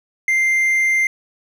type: tone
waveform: triangle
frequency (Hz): 2093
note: C7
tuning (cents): 0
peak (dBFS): -12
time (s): 0.28-1.07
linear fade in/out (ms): 2
effects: none